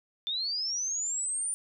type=linear sweep; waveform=sine; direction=up; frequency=3520 to 9320 Hz; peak=-29 dBFS; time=0.27-1.54 s; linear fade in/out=0 ms; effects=none